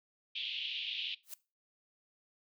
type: band-pass noise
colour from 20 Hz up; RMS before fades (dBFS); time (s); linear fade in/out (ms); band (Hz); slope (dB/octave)
white; -39; 0.35-1.15; 10; 2700 to 3500; 48
type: noise with exponential growth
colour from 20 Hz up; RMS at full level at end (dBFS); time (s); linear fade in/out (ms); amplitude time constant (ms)
blue; -39; 1.23-1.34; 5; 23
effects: noise-tail reverb RT60 0.3 s tail -20 dB re dry

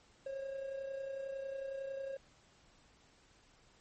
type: tone with amplitude modulation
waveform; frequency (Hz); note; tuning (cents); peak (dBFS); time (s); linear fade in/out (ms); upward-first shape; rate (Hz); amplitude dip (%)
triangle; 542; C#5; -39; -35; 0.26-2.17; 5; sine; 31; 50
effects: pink hiss -66 dBFS RMS until 3.8 s + MP3 32 kbps

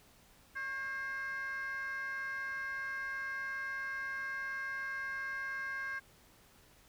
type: tone with frequency modulation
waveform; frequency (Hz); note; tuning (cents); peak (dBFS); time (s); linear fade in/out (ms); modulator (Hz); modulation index
sine; 1604; G6; +39; -35; 0.55-6; 20; 511; 0.67
effects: tanh soft clip ceiling -34 dBFS + pink hiss -63 dBFS RMS until 6.88 s

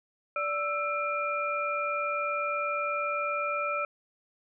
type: tone cluster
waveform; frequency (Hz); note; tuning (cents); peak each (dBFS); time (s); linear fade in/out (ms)
sine; 583 / 1326 / 2394; D5 / E6 / D7; -13 / +10 / +33; -33 / -30 / -34; 0.36-3.85; 2
effects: none

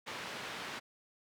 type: band-pass noise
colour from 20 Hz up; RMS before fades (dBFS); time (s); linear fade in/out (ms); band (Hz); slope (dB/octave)
white; -43; 0.06-0.8; 20; 140 to 2800; 12
effects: none

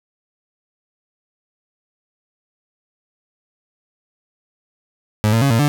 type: tone with pitch steps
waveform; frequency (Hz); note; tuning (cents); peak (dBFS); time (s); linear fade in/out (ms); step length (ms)
30% pulse; 106.7 / 113.8 / 138.7 / 114.2 / 146.3; G#2 / A#2 / C#3 / A#2 / D3; +47 / -41 / +1 / -35 / -6; -10; 5.24-5.68; 0; 88
effects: none

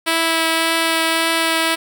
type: tone with vibrato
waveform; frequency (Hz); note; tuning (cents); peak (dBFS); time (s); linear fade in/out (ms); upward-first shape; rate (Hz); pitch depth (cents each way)
5% pulse; 327.2; E4; -13; -4; 0.06-1.76; 20; triangle; 1.8; 11
effects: none

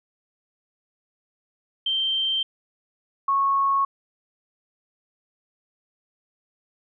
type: tone pair in turn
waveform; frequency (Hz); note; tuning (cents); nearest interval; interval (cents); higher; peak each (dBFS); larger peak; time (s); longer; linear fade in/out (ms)
sine; 3136 / 1100.4; G7 / C#6; 0 / -13; octave + tritone; 1813; first; -21 / -18; second; 1.86-2.43 / 3.28-3.85; neither; 5
effects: none

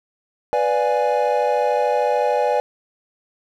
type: chord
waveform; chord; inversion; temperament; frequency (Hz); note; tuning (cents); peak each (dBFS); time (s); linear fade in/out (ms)
triangle; B diminished seventh; none; equal; 493.9 / 587.3 / 698.5 / 830.6; B4 / D5 / F5 / Ab5; 0 / 0 / 0 / 0; -19 / -19 / -25 / -19; 0.53-2.6; 0
effects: none

